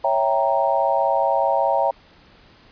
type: chord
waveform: sine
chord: C# diminished seventh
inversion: none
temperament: equal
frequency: 554.4 / 659.3 / 784 / 932.3 Hz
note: C#5 / E5 / G5 / Bb5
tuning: 0 / 0 / 0 / 0 cents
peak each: -22 dBFS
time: 0.04-1.91 s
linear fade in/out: 5 ms
effects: pink hiss -51 dBFS RMS until 2.71 s + resampled to 11025 Hz